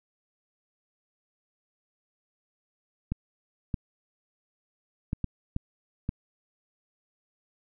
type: clicks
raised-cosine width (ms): 5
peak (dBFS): -16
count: 6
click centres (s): 3.12 / 3.742 / 5.131 / 5.243 / 5.564 / 6.091
effects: none